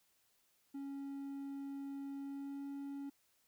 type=tone with pitch glide; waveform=triangle; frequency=277.2 to 279.5 Hz; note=C#4 to C#4; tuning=0 to +14 cents; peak=-40 dBFS; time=0.74-3.1 s; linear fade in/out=10 ms; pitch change=+14 cents; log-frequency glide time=2.2-2.65 s; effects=white hiss -75 dBFS RMS until 3.47 s